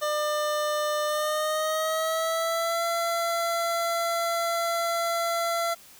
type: tone with pitch glide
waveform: 25% pulse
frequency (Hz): 600 to 677.4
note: D5 to E5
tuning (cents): +37 to +47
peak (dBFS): -21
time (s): 0.01-5.75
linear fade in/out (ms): 20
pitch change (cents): +210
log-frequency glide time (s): 1.07-2.84
effects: white hiss -51 dBFS RMS until 5.99 s